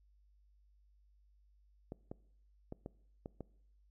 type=clicks; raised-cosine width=2 ms; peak=-30 dBFS; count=6; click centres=1.921 / 2.115 / 2.724 / 2.861 / 3.259 / 3.407 s; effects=noise-tail reverb RT60 0.7 s tail -22 dB re dry + added 50 Hz sine -65 dBFS peak until 3.9 s